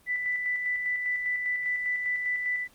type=tone with tremolo; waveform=sine; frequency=1985 Hz; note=B6; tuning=8 cents sharp; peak=-25 dBFS; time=0.06-2.68 s; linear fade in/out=50 ms; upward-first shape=square; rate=5 Hz; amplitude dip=35%; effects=pink hiss -60 dBFS RMS until 2.74 s + Opus 32 kbps